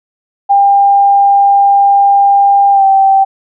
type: tone with pitch glide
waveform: sine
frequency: 799 to 778 Hz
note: G5 to G5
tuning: +33 to -13 cents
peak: -4 dBFS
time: 0.49-3.25 s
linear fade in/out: 20 ms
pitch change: -46 cents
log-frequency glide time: 2.72-2.84 s
effects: none